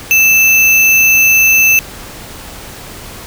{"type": "tone with sample-and-hold", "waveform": "sine", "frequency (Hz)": 2638, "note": "E7", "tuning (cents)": 1, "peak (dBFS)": -5, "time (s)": [0.11, 1.79], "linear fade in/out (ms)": 0, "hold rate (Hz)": 8820, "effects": ["pink hiss -30 dBFS RMS until 3.26 s"]}